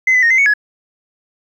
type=tone with pitch steps; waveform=sine; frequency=2048 / 2003 / 1856 / 2067 / 2221 / 1686 Hz; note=C7 / B6 / A#6 / C7 / C#7 / G#6; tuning=-38 / +24 / -8 / -22 / +3 / +26 cents; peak=-7 dBFS; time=0.07-0.538 s; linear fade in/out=5 ms; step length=78 ms; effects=tanh soft clip ceiling -6 dBFS + 8-bit